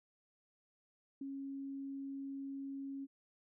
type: tone with ADSR envelope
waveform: sine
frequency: 274.2 Hz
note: C#4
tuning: 19 cents flat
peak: -39 dBFS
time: 1.21-3.07 s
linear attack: 5 ms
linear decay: 14 ms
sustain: -2 dB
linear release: 35 ms
effects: none